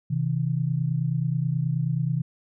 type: tone pair together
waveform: sine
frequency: 130.63 / 160 Hz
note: C3 / D#3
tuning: -2 / +49 cents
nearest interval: major third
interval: 351 cents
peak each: -25 dBFS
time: 0.1-2.22 s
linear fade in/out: 10 ms
effects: none